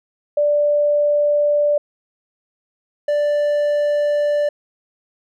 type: tone pair in turn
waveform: sine / triangle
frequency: 587.3 / 587.3 Hz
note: D5 / D5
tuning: 0 / 0 cents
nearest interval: unison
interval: 0 cents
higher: neither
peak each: -13 dBFS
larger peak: neither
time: 0.37-1.78 / 3.08-4.49 s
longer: neither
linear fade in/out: 5 ms
effects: none